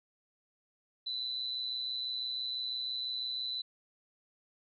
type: tone with amplitude modulation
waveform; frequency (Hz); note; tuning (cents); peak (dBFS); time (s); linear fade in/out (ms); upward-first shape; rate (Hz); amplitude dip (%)
sine; 3998; B7; +20; -31; 1.06-3.62; 10; sine; 126; 65
effects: none